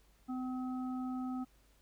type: harmonic tone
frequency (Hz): 255.5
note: C4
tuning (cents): -41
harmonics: 1 / 3 / 5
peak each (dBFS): -36 / -47 / -50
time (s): 0.28-1.45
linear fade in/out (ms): 20
effects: added 50 Hz sine -65 dBFS peak until 1.81 s + pink hiss -70 dBFS RMS until 1.81 s